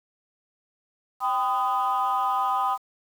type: chord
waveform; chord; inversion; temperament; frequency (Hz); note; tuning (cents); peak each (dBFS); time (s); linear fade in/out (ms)
sine; G augmented; none; equal with one note detuned; 784 / 1010.3 / 1244.5; G5 / B5 / D#6; 0 / +39 / 0; -25; 1.2-2.78; 50
effects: tanh soft clip ceiling -16 dBFS + 8-bit